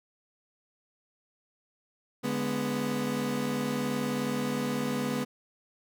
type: chord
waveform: 30% pulse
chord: G# diminished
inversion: second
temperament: equal with one note detuned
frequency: 144.81 / 207.7 / 246.9 Hz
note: D3 / G#3 / B3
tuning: -24 / 0 / 0 cents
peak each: -34 / -31 / -28 dBFS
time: 2.23-5.25 s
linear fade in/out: 20 ms
effects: none